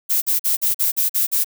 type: noise bursts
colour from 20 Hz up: violet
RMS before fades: -18 dBFS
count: 8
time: 0.09-1.445 s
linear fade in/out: 20 ms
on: 130 ms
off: 45 ms
effects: none